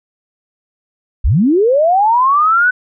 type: linear sweep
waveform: sine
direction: up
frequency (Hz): 36 to 1513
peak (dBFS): -8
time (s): 1.24-2.71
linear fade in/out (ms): 10
effects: none